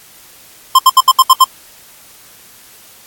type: tone bursts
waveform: square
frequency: 1046.5 Hz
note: C6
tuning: in tune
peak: -3 dBFS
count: 7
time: 0.75-1.442 s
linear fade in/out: 5 ms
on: 38 ms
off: 71 ms
effects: white hiss -41 dBFS RMS until 3.06 s + AAC 64 kbps